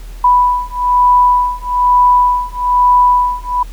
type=beating tone pair; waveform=sine; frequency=987.8 / 988.9 Hz; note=B5 / B5; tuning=0 / +2 cents; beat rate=1.1 Hz; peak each=-11 dBFS; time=0.24-3.63 s; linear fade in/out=5 ms; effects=added 40 Hz sine -26 dBFS peak until 3.72 s + pink hiss -42 dBFS RMS until 3.72 s